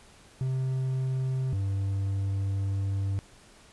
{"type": "tone pair in turn", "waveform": "triangle", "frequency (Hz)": [130.81, 98], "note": ["C3", "G2"], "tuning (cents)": [0, 0], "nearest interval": "perfect fourth", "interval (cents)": 500, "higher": "first", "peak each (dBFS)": -24, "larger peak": "neither", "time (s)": [[0.41, 1.53], [1.53, 3.19]], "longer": "second", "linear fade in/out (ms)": 0, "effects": ["pink hiss -55 dBFS RMS until 3.72 s", "resampled to 24000 Hz"]}